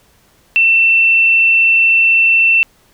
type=tone; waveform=sine; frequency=2686 Hz; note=E7; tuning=32 cents sharp; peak=-7 dBFS; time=0.56-2.63 s; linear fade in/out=0 ms; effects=pink hiss -52 dBFS RMS until 2.93 s